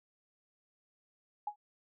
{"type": "tone with exponential decay", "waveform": "sine", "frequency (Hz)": 833, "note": "G#5", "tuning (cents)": 5, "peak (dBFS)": -30, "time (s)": [1.47, 1.56], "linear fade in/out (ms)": 5, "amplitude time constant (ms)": 19, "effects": []}